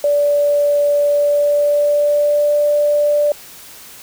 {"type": "tone with pitch glide", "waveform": "sine", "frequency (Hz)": [580, 587.8], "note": ["D5", "D5"], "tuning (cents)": [-22, 1], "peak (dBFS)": -11, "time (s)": [0.04, 3.32], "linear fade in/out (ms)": 2, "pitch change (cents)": 23, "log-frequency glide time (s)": [1.09, 2.52], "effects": ["white hiss -38 dBFS RMS until 4.02 s"]}